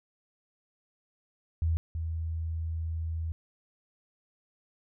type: tone pair in turn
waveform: sine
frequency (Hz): 81.7 / 81.38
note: E2 / E2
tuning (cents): -15 / -22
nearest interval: unison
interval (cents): 7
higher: first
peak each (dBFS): -24 / -30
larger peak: first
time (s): 1.62-1.77 / 1.95-3.32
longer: second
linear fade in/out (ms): 0
effects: none